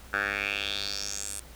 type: tone with band-pass filter sweep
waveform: 10% pulse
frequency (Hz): 100.6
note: G2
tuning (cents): +45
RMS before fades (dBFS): -32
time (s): 0.13-1.4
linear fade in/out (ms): 5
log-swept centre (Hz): 1500 to 9400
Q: 4.1
effects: added 60 Hz sine -48 dBFS peak until 1.55 s + pink hiss -51 dBFS RMS until 1.55 s